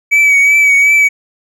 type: tone with vibrato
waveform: triangle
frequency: 2278 Hz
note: C#7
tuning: 47 cents sharp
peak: -4 dBFS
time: 0.11-1.09 s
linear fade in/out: 20 ms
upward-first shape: triangle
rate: 2.7 Hz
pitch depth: 40 cents each way
effects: none